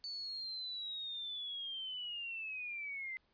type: linear sweep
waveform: sine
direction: down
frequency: 4500 to 2049 Hz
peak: -40 dBFS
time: 0.04-3.17 s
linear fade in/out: 0 ms
effects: pink hiss -75 dBFS RMS until 3.33 s + resampled to 11025 Hz